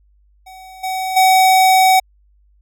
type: tone with level steps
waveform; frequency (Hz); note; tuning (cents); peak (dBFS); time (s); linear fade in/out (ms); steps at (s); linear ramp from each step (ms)
square; 754; F#5; +32; -36 / -20 / -9; 0.46-2; 10; 0.83 / 1.16; 10
effects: added 50 Hz sine -51 dBFS peak until 2.61 s